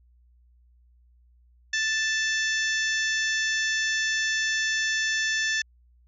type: harmonic tone with a mistuned harmonic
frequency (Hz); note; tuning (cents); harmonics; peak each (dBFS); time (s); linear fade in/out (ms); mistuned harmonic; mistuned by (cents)
880; A5; 0; 2 / 3 / 4 / 5 / 6 / 7 / 8; -25 / -34 / -33 / -40 / -34 / -34 / -41; 1.73-5.62; 5; 6; +25
effects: added 60 Hz sine -56 dBFS peak until 6.07 s